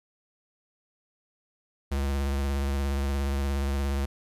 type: tone with vibrato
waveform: square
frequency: 69.3 Hz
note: C#2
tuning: in tune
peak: -26 dBFS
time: 1.91-4.06 s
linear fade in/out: 10 ms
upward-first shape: triangle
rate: 17 Hz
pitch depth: 48 cents each way
effects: resampled to 32000 Hz + 11-bit